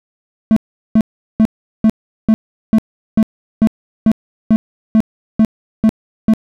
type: tone bursts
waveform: triangle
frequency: 220 Hz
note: A3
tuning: in tune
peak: -4 dBFS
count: 14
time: 0.51-6.336 s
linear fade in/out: 0 ms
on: 54 ms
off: 390 ms
effects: none